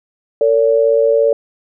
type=tone pair together; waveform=sine; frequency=452.7 / 570 Hz; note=A4 / C#5; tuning=+49 / +48 cents; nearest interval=major third; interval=399 cents; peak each=-12 dBFS; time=0.41-1.33 s; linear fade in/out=2 ms; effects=none